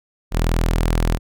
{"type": "tone", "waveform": "sawtooth", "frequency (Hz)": 41.17, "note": "E1", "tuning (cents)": -1, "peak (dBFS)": -12, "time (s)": [0.31, 1.19], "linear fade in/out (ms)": 50, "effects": []}